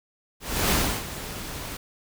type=noise with ADSR envelope; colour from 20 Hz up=pink; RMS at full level=-21 dBFS; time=0.4-1.77 s; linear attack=310 ms; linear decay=320 ms; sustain=-14 dB; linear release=6 ms; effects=none